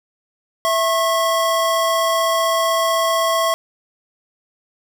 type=tone pair together; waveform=square; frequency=659.3 / 1086.9 Hz; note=E5 / C#6; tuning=0 / -34 cents; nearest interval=major sixth; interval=866 cents; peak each=-19 dBFS; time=0.65-3.54 s; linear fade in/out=0 ms; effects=none